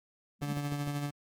sine tone with exponential growth, 207.7 Hz, G#3, in tune, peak -32 dBFS, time 0.39-0.53 s, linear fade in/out 5 ms, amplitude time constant 30 ms
30% pulse tone with tremolo, 144.4 Hz, D3, 29 cents flat, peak -28 dBFS, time 0.41-1.11 s, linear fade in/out 20 ms, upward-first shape sine, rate 13 Hz, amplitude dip 40%
click train, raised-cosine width 2 ms, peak -29 dBFS, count 4, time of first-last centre 0.42-0.874 s, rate 6.61 Hz
effects MP3 96 kbps

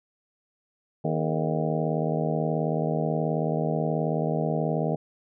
harmonic tone with a mistuned harmonic, 78.6 Hz, D#2, 18 cents sharp, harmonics 2 / 3 / 4 / 5 / 6 / 7 / 8 / 9 / 10, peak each -27 / -32 / -35 / -34 / -32 / -37 / -32 / -35 / -38 dBFS, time 1.04-4.96 s, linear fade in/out 10 ms, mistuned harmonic 5, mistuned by +110 cents, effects none

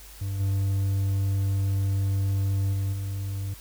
triangle tone with level steps, 97.9 Hz, G2, 2 cents flat, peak -25 / -20 / -22 / -26 dBFS, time 0.21-3.54 s, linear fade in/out 5 ms, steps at 0.39 / 2.72 / 2.92 s, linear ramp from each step 20 ms, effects added 50 Hz sine -46 dBFS peak until 3.6 s + white hiss -48 dBFS RMS until 3.6 s

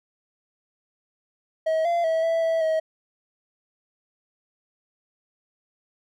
triangle tone with pitch steps, 639 / 686 / 648 / 659 / 654 / 637 Hz, D#5 / F5 / E5 / E5 / E5 / D#5, +46 / -31 / -30 / -1 / -14 / +41 cents, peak -18 dBFS, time 1.66-2.8 s, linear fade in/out 10 ms, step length 190 ms, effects none

